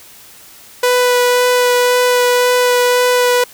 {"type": "tone with vibrato", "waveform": "sawtooth", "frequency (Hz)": 493.9, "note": "B4", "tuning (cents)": 0, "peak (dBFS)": -6, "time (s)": [0.83, 3.44], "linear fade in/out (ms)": 5, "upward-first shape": "sine", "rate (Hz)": 1.9, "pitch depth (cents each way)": 9, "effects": ["white hiss -40 dBFS RMS until 3.53 s"]}